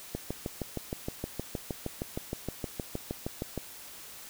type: click train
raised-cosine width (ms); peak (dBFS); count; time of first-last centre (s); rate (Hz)
2; -19; 23; 0.15-3.577; 6.42
effects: white hiss -47 dBFS RMS until 4.29 s